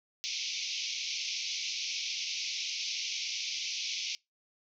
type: band-pass noise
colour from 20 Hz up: white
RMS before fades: -36 dBFS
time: 0.24-4.15 s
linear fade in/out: 0 ms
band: 2200 to 6200 Hz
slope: 96 dB/octave
effects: noise-tail reverb RT60 0.2 s tail -24 dB re dry